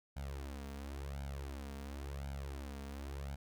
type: tone with flanger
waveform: sawtooth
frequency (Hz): 69.3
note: C#2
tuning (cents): 0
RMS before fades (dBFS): -44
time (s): 0.16-3.36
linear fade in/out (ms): 10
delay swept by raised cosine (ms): 1.3 to 4.4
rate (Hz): 0.94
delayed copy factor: +0.9
effects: none